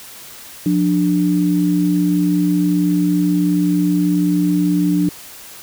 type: tone pair together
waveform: sine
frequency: 177.4 / 295.9 Hz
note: F3 / D4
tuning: +27 / +13 cents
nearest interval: major sixth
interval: 886 cents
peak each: -16 / -15 dBFS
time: 0.66-5.09 s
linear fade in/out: 2 ms
effects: white hiss -37 dBFS RMS until 5.62 s